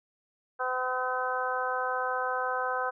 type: harmonic tone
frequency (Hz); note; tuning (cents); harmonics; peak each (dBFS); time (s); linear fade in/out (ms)
254.5; C4; -48; 2 / 3 / 4 / 5 / 6; -34 / -34 / -34 / -34 / -34; 0.59-2.91; 20
effects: none